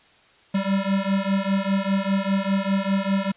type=beating tone pair; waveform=square; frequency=192.7 / 197.7 Hz; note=G3 / G3; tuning=-29 / +15 cents; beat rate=5 Hz; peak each=-24 dBFS; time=0.54-3.32 s; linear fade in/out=10 ms; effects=white hiss -55 dBFS RMS until 3.36 s + resampled to 8000 Hz

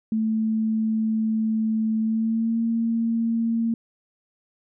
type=tone with pitch glide; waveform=sine; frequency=220.1 to 228.9 Hz; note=A3 to A#3; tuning=+1 to -31 cents; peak=-20 dBFS; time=0.12-3.74 s; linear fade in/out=2 ms; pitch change=+68 cents; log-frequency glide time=2-2.59 s; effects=none

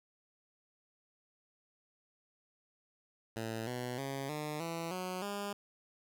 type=tone with pitch steps; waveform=10% pulse; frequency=112.4 / 124 / 136.79 / 150.91 / 166.48 / 183.65 / 202.6 Hz; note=A2 / B2 / C#3 / D3 / E3 / F#3 / G#3; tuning=+37 / +7 / -23 / +47 / +17 / -13 / -43 cents; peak=-29 dBFS; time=3.36-5.53 s; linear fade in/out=5 ms; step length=310 ms; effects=none

